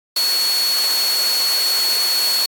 sine tone in noise, 4380 Hz, C#8, 22 cents flat, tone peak -16 dBFS, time 0.16-2.46 s, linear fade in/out 5 ms, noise white, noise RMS -23 dBFS, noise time 0.16-2.46 s, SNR +4 dB, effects high-pass 400 Hz 12 dB/octave + AAC 64 kbps

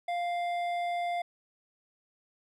sine tone with hard clipping, 698.5 Hz, F5, in tune, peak -31 dBFS, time 0.08-1.22 s, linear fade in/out 5 ms, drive 9 dB, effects none

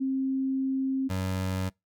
sine / 25% pulse tone pair in turn, 266.1 / 93.84 Hz, C4 / F#2, +29 / +25 cents, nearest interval octave + tritone, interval 1804 cents, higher first, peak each -25 / -24 dBFS, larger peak second, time 0-1.09 / 1.09-1.7 s, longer first, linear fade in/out 20 ms, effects noise-tail reverb RT60 0.2 s tail -26 dB re dry

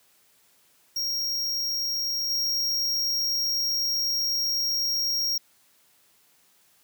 square tone with level steps, 5588 Hz, F8, in tune, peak -26 / -24 dBFS, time 0.96-5.38 s, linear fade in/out 5 ms, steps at 2.3 s, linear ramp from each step 2 ms, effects white hiss -62 dBFS RMS until 6.83 s + high-pass 80 Hz 12 dB/octave

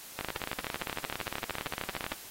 two click trains, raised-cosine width 0.3 ms, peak -18 / -17 dBFS, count 35 / 26, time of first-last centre 0.19-2.122 / 0.21-2.118 s, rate 17.6 / 13.1 Hz, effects white hiss -47 dBFS RMS until 2.3 s + AAC 48 kbps

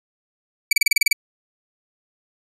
sawtooth tone bursts, 2300 Hz, D7, 37 cents flat, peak -9 dBFS, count 9, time 0.71-1.13 s, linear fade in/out 5 ms, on 20 ms, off 30 ms, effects resampled to 32000 Hz

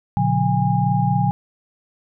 sine tone cluster, 118.9 / 143.1 / 180.4 / 816 Hz, A#2 / D3 / F#3 / G#5, +35 / -45 / -44 / -31 cents, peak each -21 dBFS, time 0.17-1.31 s, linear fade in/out 0 ms, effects none

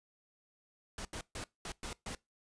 pink noise bursts at uneven times, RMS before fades -42 dBFS, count 6, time 0.98-1.05 / 1.13-1.21 / 1.35-1.44 / 1.65-1.72 / 1.83-1.93 / 2.06-2.15 s, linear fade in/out 2 ms, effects noise-tail reverb RT60 0.2 s tail -22 dB re dry + resampled to 22050 Hz

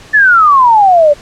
sine exponential sweep, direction down, 1777 to 567 Hz, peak -3 dBFS, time 0.13-1.14 s, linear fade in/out 20 ms, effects pink hiss -36 dBFS RMS until 1.21 s + low-pass 7000 Hz 12 dB/octave

